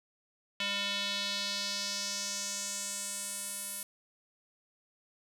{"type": "tone with band-pass filter sweep", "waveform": "square", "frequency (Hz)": 200.7, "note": "G3", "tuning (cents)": 41, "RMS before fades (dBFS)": -36, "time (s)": [0.6, 3.83], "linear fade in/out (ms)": 2, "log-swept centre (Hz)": [3100, 11000], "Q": 2.5, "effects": []}